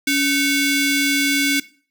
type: ring-modulated tone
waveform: sawtooth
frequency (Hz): 1244.5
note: D#6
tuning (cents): 0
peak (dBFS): -9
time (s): 0.07-1.6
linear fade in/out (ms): 5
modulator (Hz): 964
effects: noise-tail reverb RT60 0.4 s tail -18 dB re dry